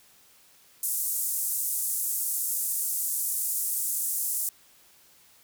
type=band-pass noise; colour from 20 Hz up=white; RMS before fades=-29 dBFS; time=0.83-4.49 s; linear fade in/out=2 ms; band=7800 to 15000 Hz; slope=24 dB/octave; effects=white hiss -58 dBFS RMS until 5.43 s